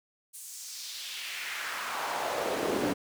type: noise with high-pass filter sweep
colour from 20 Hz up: brown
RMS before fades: -34 dBFS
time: 0.33-2.94 s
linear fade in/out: 20 ms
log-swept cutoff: 9400 to 280 Hz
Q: 1.8
effects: none